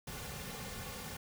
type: noise with comb filter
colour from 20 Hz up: pink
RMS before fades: -44 dBFS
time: 0.07-1.17 s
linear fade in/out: 5 ms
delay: 3.1 ms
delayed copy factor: -0.7
effects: none